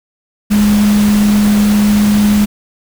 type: tone in noise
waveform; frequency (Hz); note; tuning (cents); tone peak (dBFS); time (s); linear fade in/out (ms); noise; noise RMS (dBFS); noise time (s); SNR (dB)
sine; 207.7; G#3; 0; -7; 0.5-2.46; 20; pink; -21; 0.5-2.46; +11
effects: none